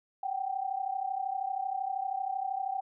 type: tone pair together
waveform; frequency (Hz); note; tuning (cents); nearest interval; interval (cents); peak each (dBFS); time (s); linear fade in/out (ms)
sine; 752.2 / 785; F#5 / G5; +28 / +2; minor second; 74; -34 / -33; 0.23-2.81; 5
effects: none